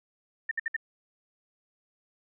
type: tone bursts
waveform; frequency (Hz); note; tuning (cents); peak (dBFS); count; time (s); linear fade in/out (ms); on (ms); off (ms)
sine; 1806; A6; +45; -26; 4; 0.49-0.765; 5; 23; 61
effects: none